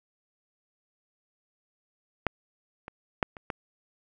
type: clicks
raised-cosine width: 0.5 ms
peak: -9 / -24 / -8 / -27 / -16 dBFS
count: 5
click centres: 2.267 / 2.881 / 3.228 / 3.368 / 3.502 s
effects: none